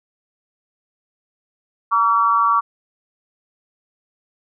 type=tone with amplitude modulation; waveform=sine; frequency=1145 Hz; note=D6; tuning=44 cents flat; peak=-9 dBFS; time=1.91-2.61 s; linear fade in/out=20 ms; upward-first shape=sine; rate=212 Hz; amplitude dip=85%; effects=none